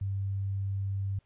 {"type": "tone", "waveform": "sine", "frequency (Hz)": 98, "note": "G2", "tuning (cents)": 0, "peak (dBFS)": -29, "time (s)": [0.01, 1.19], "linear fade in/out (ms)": 5, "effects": ["pink hiss -72 dBFS RMS until 1.25 s", "resampled to 8000 Hz"]}